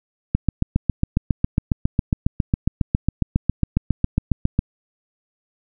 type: click train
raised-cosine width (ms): 5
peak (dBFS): -4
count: 32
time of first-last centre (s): 0.35-4.591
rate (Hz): 7.31
effects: none